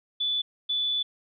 sine tone pair in turn, 3472 / 3472 Hz, A7 / A7, -24 / -24 cents, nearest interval unison, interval 0 cents, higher neither, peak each -24 dBFS, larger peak neither, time 0.2-0.42 / 0.69-1.03 s, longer second, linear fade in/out 10 ms, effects none

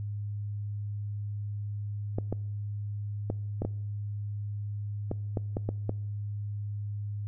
clicks, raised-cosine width 2 ms, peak -17 dBFS, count 10, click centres 2.185 / 2.326 / 3.301 / 3.62 / 3.65 / 5.114 / 5.372 / 5.569 / 5.69 / 5.894 s, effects noise-tail reverb RT60 0.8 s tail -23 dB re dry + added 103 Hz sine -32 dBFS peak until 7.27 s

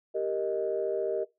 sine chord, Eb major, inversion first, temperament equal, 392 / 466.2 / 622.3 Hz, G4 / Bb4 / Eb5, 0 / 0 / 0 cents, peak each -31 dBFS, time 0.14-1.25 s, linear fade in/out 20 ms, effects noise-tail reverb RT60 0.2 s tail -19 dB re dry + tanh soft clip ceiling -18 dBFS

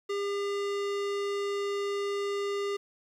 square tone, 402.6 Hz, G4, 46 cents sharp, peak -30 dBFS, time 0.09-2.77 s, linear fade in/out 10 ms, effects low-pass 6000 Hz 12 dB/octave + 10-bit

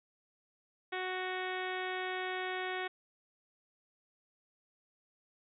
harmonic tone, 370 Hz, F#4, in tune, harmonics 1 / 2 / 3 / 4 / 5 / 6 / 7 / 8 / 9 / 10, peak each -40 / -41 / -46 / -44 / -42 / -45 / -50 / -54 / -49 / -53 dBFS, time 0.92-2.88 s, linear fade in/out 10 ms, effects none

